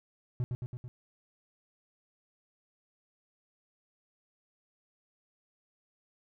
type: tone with echo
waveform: triangle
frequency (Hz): 123.47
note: B2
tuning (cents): 0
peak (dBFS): -26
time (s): 0.4-0.44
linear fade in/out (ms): 0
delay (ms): 110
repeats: 4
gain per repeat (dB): -3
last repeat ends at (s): 0.88
effects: none